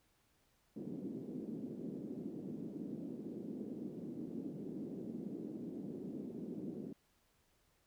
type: band-pass noise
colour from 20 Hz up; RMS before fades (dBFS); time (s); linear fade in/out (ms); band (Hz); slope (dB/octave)
pink; -45; 0.76-6.93; 5; 200 to 350; 24
effects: pink hiss -75 dBFS RMS until 7.86 s